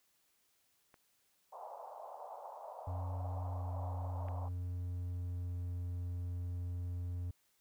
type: clicks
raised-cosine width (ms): 0.5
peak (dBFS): -44 / -36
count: 2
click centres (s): 0.942 / 4.285
type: band-pass noise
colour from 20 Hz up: pink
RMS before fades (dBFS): -49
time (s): 1.52-4.49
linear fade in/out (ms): 10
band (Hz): 570 to 1000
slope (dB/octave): 48
type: tone with pitch glide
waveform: triangle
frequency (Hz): 90.2 to 88.34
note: F#2 to F2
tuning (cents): -44 to +20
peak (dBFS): -35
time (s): 2.87-7.31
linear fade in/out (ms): 5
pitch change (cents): -36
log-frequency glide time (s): 3.04-5.71
effects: white hiss -75 dBFS RMS until 7.6 s

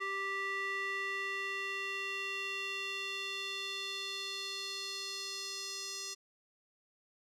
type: tone with band-pass filter sweep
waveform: square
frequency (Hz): 392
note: G4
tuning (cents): 0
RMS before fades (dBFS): -39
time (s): 0-6.15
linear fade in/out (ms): 20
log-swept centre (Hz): 1700 to 5600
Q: 2.7
effects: none

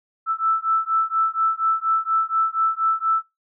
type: beating tone pair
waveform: sine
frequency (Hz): 1318.5 / 1322.7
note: E6 / E6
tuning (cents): 0 / +5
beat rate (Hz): 4.2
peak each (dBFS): -21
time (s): 0.26-3.23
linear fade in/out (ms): 50
effects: noise-tail reverb RT60 0.2 s tail -24 dB re dry

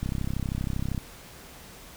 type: click train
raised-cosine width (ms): 5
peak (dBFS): -17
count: 32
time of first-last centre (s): 0.03-0.978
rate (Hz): 32.7
effects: pink hiss -47 dBFS RMS until 1.96 s

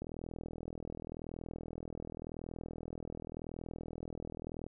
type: click train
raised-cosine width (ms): 2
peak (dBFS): -29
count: 191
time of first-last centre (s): 0.02-4.665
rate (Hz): 40.9
effects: none

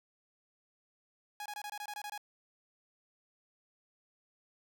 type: tone bursts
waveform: sawtooth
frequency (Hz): 830.6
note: G#5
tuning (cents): 0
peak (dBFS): -36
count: 10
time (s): 1.4-2.178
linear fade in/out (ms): 2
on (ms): 58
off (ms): 22
effects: none

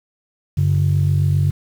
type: tone pair together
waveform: sine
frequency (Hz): 95.6 / 143.24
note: G2 / D3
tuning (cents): -43 / -43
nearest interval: perfect fifth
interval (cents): 700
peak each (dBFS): -15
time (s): 0.57-1.51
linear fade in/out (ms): 10
effects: tanh soft clip ceiling -8 dBFS + 7-bit

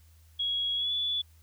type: tone with pitch glide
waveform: sine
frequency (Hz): 3322 to 3443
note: G#7 to A7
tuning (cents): 0 to -38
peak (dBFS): -27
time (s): 0.39-1.22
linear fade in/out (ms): 10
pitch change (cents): +62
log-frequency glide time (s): 0.76-0.92
effects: added 80 Hz sine -55 dBFS peak until 1.42 s + white hiss -66 dBFS RMS until 1.42 s

